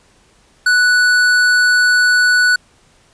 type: tone with tanh clipping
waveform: sine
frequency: 1480 Hz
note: F#6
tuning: in tune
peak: -11 dBFS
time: 0.66-2.56 s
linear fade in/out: 5 ms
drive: 15 dB
effects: pink hiss -52 dBFS RMS until 3.13 s + resampled to 22050 Hz